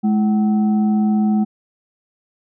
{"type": "tone with frequency modulation", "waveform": "sine", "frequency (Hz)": 211.8, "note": "G#3", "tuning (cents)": 34, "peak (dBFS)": -13, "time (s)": [0.03, 1.45], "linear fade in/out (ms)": 20, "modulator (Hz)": 544, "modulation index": 0.36, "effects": []}